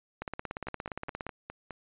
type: two click trains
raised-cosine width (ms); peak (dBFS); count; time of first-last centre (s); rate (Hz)
0.5; -20 / -24; 19 / 6; 0.22-1.267 / 0.67-1.707; 17.2 / 4.82
effects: resampled to 8000 Hz